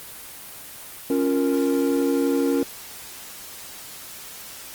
triangle chord, Bb minor, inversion first, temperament equal, 277.2 / 349.2 / 466.2 Hz, Db4 / F4 / Bb4, 0 / 0 / 0 cents, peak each -19 / -24 / -22 dBFS, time 1.1-2.63 s, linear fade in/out 2 ms, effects white hiss -39 dBFS RMS until 4.74 s + Opus 24 kbps

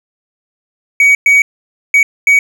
triangle tone bursts at uneven times, 2256 Hz, C#7, 30 cents sharp, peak -3 dBFS, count 4, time 1-1.15 / 1.26-1.42 / 1.94-2.03 / 2.27-2.39 s, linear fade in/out 2 ms, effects none

